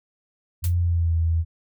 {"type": "tone with pitch glide", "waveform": "sine", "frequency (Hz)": [87.31, 82.41], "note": ["F2", "E2"], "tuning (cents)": [0, 0], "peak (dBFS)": -18, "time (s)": [0.62, 1.45], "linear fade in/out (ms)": 50, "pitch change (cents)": -100, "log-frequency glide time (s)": [0.78, 1.15]}
{"type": "noise with exponential decay", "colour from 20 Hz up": "blue", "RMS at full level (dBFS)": -28, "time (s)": [0.64, 0.75], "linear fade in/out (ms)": 1, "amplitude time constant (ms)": 23}
{"effects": []}